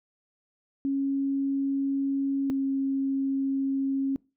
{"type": "tone pair in turn", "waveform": "sine", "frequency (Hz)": [274.7, 271.4], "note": ["C#4", "C#4"], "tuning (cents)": [-16, -36], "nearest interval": "unison", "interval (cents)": 20, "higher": "first", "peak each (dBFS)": -24, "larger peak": "neither", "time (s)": [[0.85, 2.5], [2.5, 4.16]], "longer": "second", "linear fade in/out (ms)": 0, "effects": ["noise-tail reverb RT60 0.3 s tail -24 dB re dry"]}